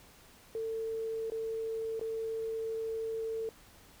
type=tone with dropouts; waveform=sine; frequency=447.9 Hz; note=A4; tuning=31 cents sharp; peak=-33 dBFS; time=0.55-3.49 s; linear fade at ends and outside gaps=1 ms; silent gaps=1.3-1.32 / 1.995-2.012 s; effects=pink hiss -58 dBFS RMS until 4 s